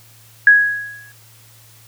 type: tone with exponential decay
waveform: sine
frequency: 1663 Hz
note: G#6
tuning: 2 cents sharp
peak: -3 dBFS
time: 0.47-1.12 s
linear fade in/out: 2 ms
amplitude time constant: 140 ms
effects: added 112 Hz sine -48 dBFS peak until 1.87 s + white hiss -48 dBFS RMS until 1.87 s